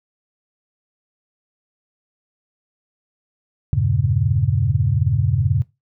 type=chord; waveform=sine; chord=E diminished seventh; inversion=none; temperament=equal with one note detuned; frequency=82.41 / 98 / 116.54 / 138.99 Hz; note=E2 / G2 / Bb2 / Db3; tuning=0 / 0 / 0 / +5 cents; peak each=-25 / -20 / -21 / -19 dBFS; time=3.73-5.62 s; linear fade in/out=0 ms; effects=noise-tail reverb RT60 0.2 s tail -17 dB re dry